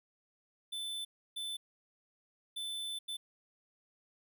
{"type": "tone bursts at uneven times", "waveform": "square", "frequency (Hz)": 3520, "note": "A7", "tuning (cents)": 0, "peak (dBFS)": -38, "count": 4, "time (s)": [[0.72, 1.05], [1.36, 1.57], [2.56, 2.99], [3.08, 3.17]], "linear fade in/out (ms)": 10, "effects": []}